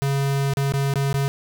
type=tone with dropouts; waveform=square; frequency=138.59 Hz; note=C#3; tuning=in tune; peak=-20 dBFS; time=0.02-1.28 s; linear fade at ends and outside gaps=0 ms; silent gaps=0.536-0.571 / 0.721-0.738 / 0.938-0.957 / 1.128-1.142 s; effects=8-bit